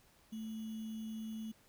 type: tone with sample-and-hold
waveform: sine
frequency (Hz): 220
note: A3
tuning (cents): 0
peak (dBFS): -40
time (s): 0.32-1.52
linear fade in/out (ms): 10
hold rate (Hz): 3150
effects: pink hiss -67 dBFS RMS until 1.68 s